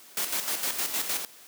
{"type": "noise with tremolo", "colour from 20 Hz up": "white", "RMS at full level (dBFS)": -28, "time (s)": [0.17, 1.25], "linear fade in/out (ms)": 2, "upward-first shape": "square", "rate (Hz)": 6.5, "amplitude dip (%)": 55, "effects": ["white hiss -51 dBFS RMS until 1.47 s", "high-pass 200 Hz 12 dB/octave"]}